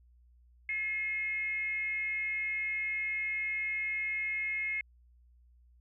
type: tone with frequency modulation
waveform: sine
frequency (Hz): 2150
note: C7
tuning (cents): +47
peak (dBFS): -31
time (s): 0.69-4.81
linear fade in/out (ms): 2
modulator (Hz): 424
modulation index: 0.36
effects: added 60 Hz sine -59 dBFS peak until 5.8 s